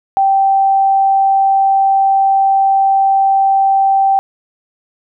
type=tone; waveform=sine; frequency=780 Hz; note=G5; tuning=9 cents flat; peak=-8 dBFS; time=0.17-4.19 s; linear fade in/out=0 ms; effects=none